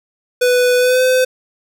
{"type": "tone with pitch glide", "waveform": "square", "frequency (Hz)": [495.6, 511.3], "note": ["B4", "C5"], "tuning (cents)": [6, -40], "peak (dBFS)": -11, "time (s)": [0.41, 1.25], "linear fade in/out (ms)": 10, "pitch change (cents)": 54, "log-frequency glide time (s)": [0.78, 1.02], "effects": []}